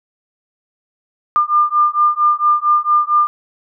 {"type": "beating tone pair", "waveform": "sine", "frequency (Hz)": [1199, 1203.4], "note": ["D6", "D6"], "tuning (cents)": [36, 42], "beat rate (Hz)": 4.4, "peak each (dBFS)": [-14, -14], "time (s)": [1.36, 3.27], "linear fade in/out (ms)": 0, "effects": []}